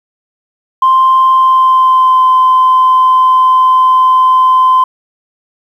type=tone with pitch glide; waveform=sine; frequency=1046.5 to 1030.9 Hz; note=C6 to C6; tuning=0 to -26 cents; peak=-3 dBFS; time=0.82-4.84 s; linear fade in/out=5 ms; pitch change=-26 cents; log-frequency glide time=1.32-2.24 s; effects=tanh soft clip ceiling -1 dBFS + 7-bit